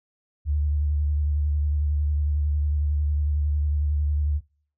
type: tone with vibrato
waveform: sine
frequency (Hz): 73.8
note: D2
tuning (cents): +9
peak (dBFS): -20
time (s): 0.45-4.41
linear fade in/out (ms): 50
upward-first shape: square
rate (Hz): 11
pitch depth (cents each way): 28
effects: noise-tail reverb RT60 0.5 s tail -25 dB re dry